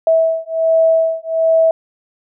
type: beating tone pair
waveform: sine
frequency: 650 / 651.3 Hz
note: E5 / E5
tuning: -24 / -21 cents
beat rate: 1.3 Hz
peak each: -14 dBFS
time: 0.07-1.71 s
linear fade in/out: 2 ms
effects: none